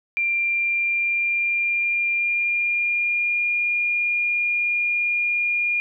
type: tone with pitch glide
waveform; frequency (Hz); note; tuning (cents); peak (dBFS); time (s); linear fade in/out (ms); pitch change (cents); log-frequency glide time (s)
sine; 2376 to 2419; D7 to D#7; +20 to -49; -19; 0.17-5.8; 0; +31; 0.31-3.55
effects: none